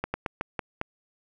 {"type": "slowing click train", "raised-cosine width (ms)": 0.5, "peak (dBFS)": -13, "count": 6, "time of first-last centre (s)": [0.04, 0.814], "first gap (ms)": 100, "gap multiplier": 1.22, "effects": []}